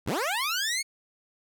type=linear sweep; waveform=15% pulse; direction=up; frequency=43.65 to 2231 Hz; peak=-20 dBFS; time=0.06-0.83 s; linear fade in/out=20 ms; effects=none